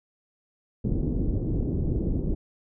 pink low-pass noise, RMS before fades -26 dBFS, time 0.84-2.35 s, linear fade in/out 10 ms, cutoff 380 Hz, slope 24 dB/octave, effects none

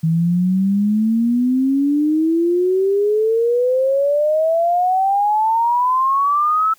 sine exponential sweep, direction up, 159.5 to 1318.5 Hz, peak -13 dBFS, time 0.03-6.74 s, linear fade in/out 10 ms, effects white hiss -53 dBFS RMS until 6.78 s

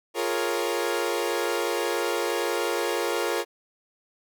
sawtooth chord, Bb minor seventh, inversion second, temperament equal, 349.2 / 415.3 / 466.2 / 554.4 Hz, F4 / Ab4 / Bb4 / Db5, 0 / 0 / 0 / 0 cents, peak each -26 / -27 / -25 / -28 dBFS, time 0.14-3.45 s, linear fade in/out 50 ms, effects none

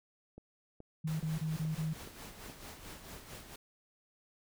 click train, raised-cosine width 2 ms, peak -36 dBFS, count 6, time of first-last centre 0.38-2.499 s, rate 2.36 Hz
sine tone bursts, 157.6 Hz, D#3, 23 cents sharp, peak -32 dBFS, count 5, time 1.04-1.936 s, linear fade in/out 10 ms, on 160 ms, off 24 ms
pink noise with tremolo, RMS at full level -47 dBFS, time 1.07-3.56 s, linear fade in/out 5 ms, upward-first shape sine, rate 4.5 Hz, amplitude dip 55%
effects none

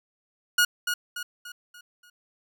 sawtooth tone with echo, 1444 Hz, F#6, 43 cents flat, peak -14 dBFS, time 0.58-0.65 s, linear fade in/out 5 ms, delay 290 ms, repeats 5, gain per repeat -7 dB, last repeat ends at 2.1 s, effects none

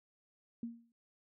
sine tone with exponential decay, 233.1 Hz, A#3, in tune, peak -35 dBFS, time 0.63-0.92 s, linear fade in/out 2 ms, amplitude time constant 61 ms, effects none

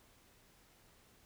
silence, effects pink hiss -66 dBFS RMS until 1.25 s

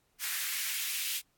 white noise with high-pass filter sweep, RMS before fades -34 dBFS, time 0.19-1.22 s, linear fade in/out 50 ms, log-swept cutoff 1600 to 2700 Hz, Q 1.7, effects pink hiss -73 dBFS RMS until 1.37 s + AAC 64 kbps

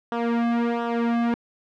sawtooth tone with flanger, 234.7 Hz, A#3, 12 cents sharp, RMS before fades -23 dBFS, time 0.12-1.34 s, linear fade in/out 0 ms, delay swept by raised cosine 0.44 to 2.14 ms, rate 1.4 Hz, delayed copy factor -0.85, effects low-pass 2000 Hz 12 dB/octave

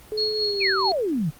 sine tone with pitch glide, 427.9 to 385.6 Hz, A4 to G4, -48 to -28 cents, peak -25 dBFS, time 0.12-0.92 s, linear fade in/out 0 ms, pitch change -180 cents, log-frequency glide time 0.39-0.67 s
sine tone with tremolo, 4317 Hz, C#8, 47 cents flat, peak -20 dBFS, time 0.17-0.92 s, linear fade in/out 10 ms, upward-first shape triangle, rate 4.6 Hz, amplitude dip 65%
sine exponential sweep, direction down, 2628 to 138.59 Hz, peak -21 dBFS, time 0.6-1.31 s, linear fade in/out 20 ms
effects pink hiss -48 dBFS RMS until 1.39 s + Opus 24 kbps

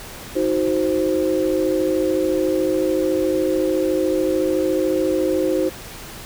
sine chord, C diminished, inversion first, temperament equal with one note detuned, 316.2 / 370 / 523.3 Hz, Eb4 / Gb4 / C5, +28 / 0 / 0 cents, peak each -21 / -21 / -21 dBFS, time 0.35-5.7 s, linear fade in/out 20 ms, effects pink hiss -36 dBFS RMS until 6.25 s

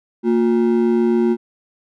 triangle ring-modulated tone, 293.7 Hz, D4, in tune, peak -8 dBFS, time 0.23-1.37 s, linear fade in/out 50 ms, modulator 63.7 Hz, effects none

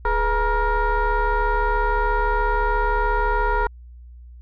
sine tone with frequency modulation, 493.9 Hz, B4, in tune, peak -16 dBFS, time 0.05-3.67 s, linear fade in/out 2 ms, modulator 457 Hz, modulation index 2, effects tanh soft clip ceiling -13 dBFS + added 60 Hz sine -39 dBFS peak until 4.41 s

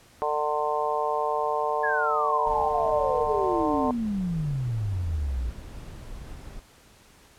harmonic tone, 150 Hz, D3, 37 cents sharp, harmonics 3 / 4 / 5 / 6 / 7, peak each -30 / -30 / -30 / -30 / -30 dBFS, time 0.22-3.91 s, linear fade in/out 0 ms
sine exponential sweep, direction down, 1700 to 56.3 Hz, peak -25 dBFS, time 1.83-5.51 s, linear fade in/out 10 ms
brown noise, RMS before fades -40 dBFS, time 2.46-6.6 s, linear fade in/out 10 ms
effects pink hiss -55 dBFS RMS until 7.38 s + low-pass 12000 Hz 12 dB/octave

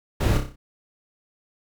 brown noise with echo, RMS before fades -20 dBFS, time 0.2-0.38 s, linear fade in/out 10 ms, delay 30 ms, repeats 6, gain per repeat -5 dB, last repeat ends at 0.56 s, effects none

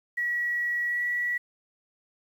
sine tone with pitch glide, 1925 to 1940.6 Hz, B6 to B6, -45 to -31 cents, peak -25 dBFS, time 0.17-1.38 s, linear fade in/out 10 ms, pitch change +14 cents, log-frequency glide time 0.88-1.03 s, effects 9-bit

